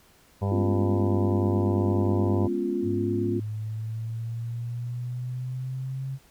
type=harmonic tone; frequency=99.2 Hz; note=G2; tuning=21 cents sharp; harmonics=1 / 2 / 4 / 5 / 6 / 7 / 8 / 9 / 10; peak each=-24 / -31 / -35 / -38 / -38 / -39 / -43 / -41 / -41 dBFS; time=0.41-2.48 s; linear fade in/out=20 ms
type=chord; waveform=sine; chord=C# dominant seventh; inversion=second; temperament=equal with one note detuned; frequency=207.7 / 246.9 / 275.3 / 349.2 Hz; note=G#3 / B3 / C#4 / E#4; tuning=0 / 0 / -12 / 0 cents; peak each=-32 / -32 / -31 / -27 dBFS; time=0.51-3.4 s; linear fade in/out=10 ms
type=exponential sweep; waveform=sine; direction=up; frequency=101.1 to 135.3 Hz; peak=-29 dBFS; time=2.82-6.19 s; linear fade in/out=50 ms
effects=pink hiss -58 dBFS RMS until 6.3 s